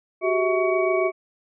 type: tone cluster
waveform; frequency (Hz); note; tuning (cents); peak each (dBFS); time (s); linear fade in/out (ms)
sine; 371.3 / 398.4 / 649 / 1120 / 2261; F#4 / G4 / E5 / C#6 / C#7; +6 / +28 / -27 / +18 / +34; -22 / -28 / -23 / -29 / -29; 0.21-1.12; 50
effects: none